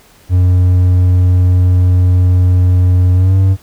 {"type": "tone with pitch glide", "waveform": "triangle", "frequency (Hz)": [90.6, 95.49], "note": ["F#2", "G2"], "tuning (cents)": [-36, -45], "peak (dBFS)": -4, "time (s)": [0.29, 3.57], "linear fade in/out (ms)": 50, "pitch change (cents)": 91, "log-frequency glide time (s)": [3.14, 3.36], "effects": ["pink hiss -45 dBFS RMS until 3.62 s"]}